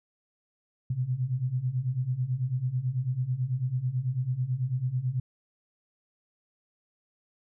sine beating tone pair, 121.9 / 131 Hz, B2 / C3, -22 / +2 cents, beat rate 9.1 Hz, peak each -31 / -28 dBFS, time 0.9-5.2 s, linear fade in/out 5 ms, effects none

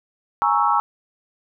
sine chord, A# half-diminished seventh, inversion third, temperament equal, 830.6 / 932.3 / 1108.7 / 1318.5 Hz, G#5 / A#5 / C#6 / E6, 0 / 0 / 0 / 0 cents, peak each -21 dBFS, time 0.42-0.8 s, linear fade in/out 0 ms, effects none

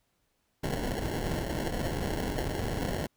pink noise with sample-and-hold, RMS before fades -32 dBFS, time 0.63-3.07 s, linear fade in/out 10 ms, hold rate 1225 Hz, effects pink hiss -75 dBFS RMS until 3.16 s

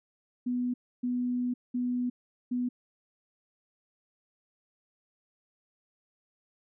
sine tone bursts at uneven times, 246.9 Hz, B3, in tune, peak -27 dBFS, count 4, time 0.46-0.74 / 1.03-1.54 / 1.74-2.1 / 2.51-2.69 s, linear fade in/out 10 ms, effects none

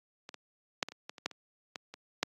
clicks, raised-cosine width 0.2 ms, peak -26 / -27 / -10 / -22 / -30 / -23 / -30 / -13 / -30 / -21 / -27 / -10 dBFS, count 12, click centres 0.291 / 0.343 / 0.828 / 0.886 / 0.92 / 1.095 / 1.182 / 1.26 / 1.313 / 1.758 / 1.94 / 2.23 s, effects high-pass 200 Hz 12 dB/octave + AAC 32 kbps

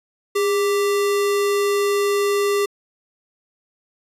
sine tone with sample-and-hold, 406.3 Hz, G#4, 38 cents flat, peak -16 dBFS, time 0.35-2.66 s, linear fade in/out 10 ms, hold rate 1575 Hz, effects resampled to 32000 Hz

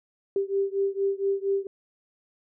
sine beating tone pair, 392 / 396.3 Hz, G4 / G4, 0 / +19 cents, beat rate 4.3 Hz, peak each -26 / -27 dBFS, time 0.36-1.67 s, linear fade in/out 2 ms, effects none

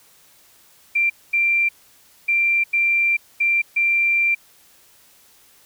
sine tone bursts at uneven times, 2364 Hz, D7, 11 cents sharp, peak -15 dBFS, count 6, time 0.95-1.1 / 1.33-1.69 / 2.28-2.64 / 2.73-3.17 / 3.4-3.62 / 3.76-4.35 s, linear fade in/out 10 ms, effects white hiss -53 dBFS RMS until 5.65 s

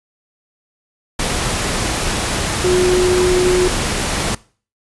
sine tone in noise, 363.2 Hz, F#4, 32 cents flat, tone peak -12 dBFS, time 2.64-3.68 s, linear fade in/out 5 ms, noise pink, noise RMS -19 dBFS, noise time 1.19-4.35 s, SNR +4 dB, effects noise-tail reverb RT60 0.4 s tail -21 dB re dry + resampled to 24000 Hz

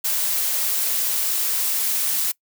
blue noise with high-pass filter sweep, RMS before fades -22 dBFS, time 0.04-2.32 s, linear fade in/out 10 ms, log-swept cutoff 570 to 250 Hz, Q 1.7, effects noise-tail reverb RT60 0.1 s tail -23 dB re dry

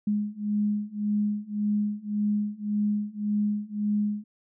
sine beating tone pair, 207.3 / 209.1 Hz, G#3 / G#3, -3 / +12 cents, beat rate 1.8 Hz, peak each -28 / -27 dBFS, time 0.07-4.24 s, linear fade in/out 5 ms, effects none

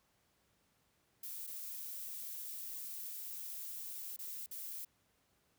violet noise with dropouts, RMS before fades -45 dBFS, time 1.23-4.85 s, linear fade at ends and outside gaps 5 ms, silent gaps 1.468-1.473 / 4.164-4.189 / 4.462-4.511 s, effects pink hiss -75 dBFS RMS until 5.58 s + high-pass 60 Hz 12 dB/octave

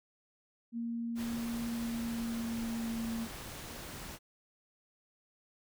sine tone with pitch glide, 233.1 to 228.2 Hz, A#3 to A#3, 0 to -37 cents, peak -34 dBFS, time 0.72-3.28 s, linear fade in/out 50 ms, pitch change -37 cents, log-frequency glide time 1.62-3.13 s
pink noise, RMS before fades -45 dBFS, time 1.15-4.19 s, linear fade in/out 50 ms
effects none

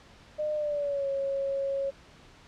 sine tone with pitch glide, 606 to 549.3 Hz, D#5 to C#5, -46 to -16 cents, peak -27 dBFS, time 0.38-1.91 s, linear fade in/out 20 ms, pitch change -170 cents, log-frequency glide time 0.55-1.08 s, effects pink hiss -54 dBFS RMS until 2.47 s + low-pass 5000 Hz 12 dB/octave

